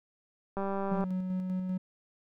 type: click train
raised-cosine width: 1 ms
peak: -21 dBFS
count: 93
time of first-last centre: 0.57-1.039 s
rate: 196 Hz
type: tone with tremolo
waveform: triangle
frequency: 185 Hz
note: F#3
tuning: in tune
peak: -27 dBFS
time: 0.91-1.78 s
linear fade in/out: 10 ms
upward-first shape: square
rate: 5.1 Hz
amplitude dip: 30%
effects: none